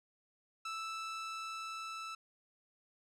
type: tone with level ramp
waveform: sawtooth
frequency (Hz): 1318.5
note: E6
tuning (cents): 0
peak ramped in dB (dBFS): -35 to -38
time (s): 0.65-2.15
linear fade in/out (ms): 5
effects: low-pass 7000 Hz 12 dB/octave